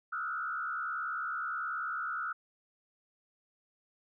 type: tone with frequency modulation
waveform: sine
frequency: 1370 Hz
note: F6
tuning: 34 cents flat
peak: -33 dBFS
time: 0.12-2.33 s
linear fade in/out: 10 ms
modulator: 69.3 Hz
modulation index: 1.5
effects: none